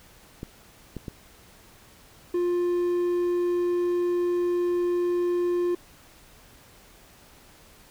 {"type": "clicks", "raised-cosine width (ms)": 3, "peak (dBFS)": -21, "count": 3, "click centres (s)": [0.431, 0.967, 1.082]}
{"type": "tone", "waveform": "triangle", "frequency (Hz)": 352, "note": "F4", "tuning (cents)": 14, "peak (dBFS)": -20, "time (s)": [2.34, 5.75], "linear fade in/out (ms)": 5}
{"effects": ["pink hiss -53 dBFS RMS until 7.9 s"]}